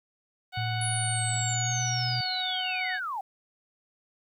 harmonic tone, 740 Hz, F#5, in tune, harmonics 1 / 2 / 3 / 4 / 5 / 6, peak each -34 / -37 / -39 / -40 / -41 / -42 dBFS, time 0.52-3 s, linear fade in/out 50 ms
sine tone with pitch glide, 113.3 to 122.14 Hz, A#2 to B2, -49 to -19 cents, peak -29 dBFS, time 0.57-2.21 s, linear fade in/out 5 ms, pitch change +130 cents, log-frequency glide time 1.3-1.82 s
sine linear sweep, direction down, 9956 to 736 Hz, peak -30 dBFS, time 0.81-3.21 s, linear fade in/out 5 ms
effects 10-bit

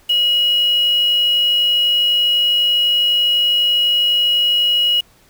sine tone with quantisation, 2902 Hz, F#7, 34 cents flat, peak -12 dBFS, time 0.09-5.01 s, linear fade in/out 10 ms, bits 5, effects pink hiss -52 dBFS RMS until 5.29 s

